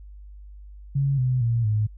sine tone with pitch steps, 138.59 / 127.09 / 116.54 / 106.87 Hz, C#3 / C3 / A#2 / A2, 0 / -50 / 0 / -50 cents, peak -19 dBFS, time 0.95-1.87 s, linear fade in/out 10 ms, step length 230 ms, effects added 50 Hz sine -40 dBFS peak until 1.97 s

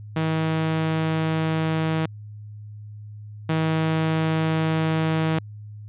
sawtooth tone pair in turn, 159.7 / 159.7 Hz, D#3 / D#3, +45 / +45 cents, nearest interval unison, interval 0 cents, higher neither, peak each -17 / -16 dBFS, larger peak second, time 0.16-2.06 / 3.49-5.39 s, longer neither, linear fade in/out 5 ms, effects added 105 Hz sine -36 dBFS peak until 5.88 s + resampled to 8000 Hz

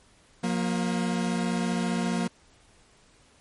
40% pulse tone pair together, 178.72 / 233.8 Hz, F3 / A#3, +40 / +5 cents, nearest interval perfect fourth, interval 465 cents, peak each -27 dBFS, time 0.43-2.28 s, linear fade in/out 10 ms, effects pink hiss -59 dBFS RMS until 3.4 s + MP3 48 kbps

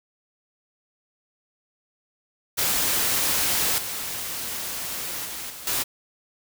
white noise with level steps, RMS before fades -23 / -31 / -34 / -39 / -25 dBFS, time 2.57-5.84 s, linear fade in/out 20 ms, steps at 3.78 / 5.25 / 5.5 / 5.67 s, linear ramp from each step 2 ms, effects none

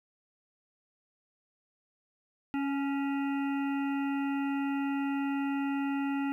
harmonic tone with a mistuned harmonic, 277.2 Hz, C#4, in tune, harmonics 1 / 3 / 5 / 7 / 9 / 10, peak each -29 / -39 / -43 / -46 / -48 / -49 dBFS, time 2.54-6.32 s, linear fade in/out 0 ms, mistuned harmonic 3, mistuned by +19 cents, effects 11-bit

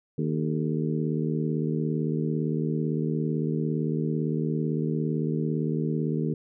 harmonic tone with a mistuned harmonic, 77.78 Hz, D#2, in tune, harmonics 2 / 3 / 4 / 5 / 6, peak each -27 / -30 / -33 / -34 / -36 dBFS, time 0.18-6.34 s, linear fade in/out 5 ms, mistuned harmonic 6, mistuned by -82 cents, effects none

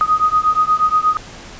sine beating tone pair, 1244.5 / 1252.9 Hz, D#6 / D#6, 0 / +12 cents, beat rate 8.4 Hz, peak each -15 dBFS, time 0.01-1.17 s, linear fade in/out 0 ms, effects pink hiss -36 dBFS RMS until 1.59 s + resampled to 16000 Hz

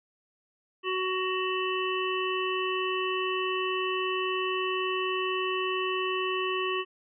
harmonic tone with a mistuned harmonic, 372.4 Hz, F#4, 11 cents sharp, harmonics 1 / 3 / 5 / 7 / 8, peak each -30 / -32 / -38 / -35 / -36 dBFS, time 0.83-6.85 s, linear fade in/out 50 ms, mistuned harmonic 7, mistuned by +36 cents, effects none

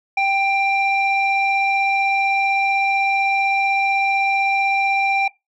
sine tone pair together, 785.4 / 2372 Hz, G5 / D7, +3 / +17 cents, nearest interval octave + perfect fifth, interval 1914 cents, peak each -16 / -16 dBFS, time 0.17-5.28 s, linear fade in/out 5 ms, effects noise-tail reverb RT60 0.2 s tail -23 dB re dry + tanh soft clip ceiling -12 dBFS

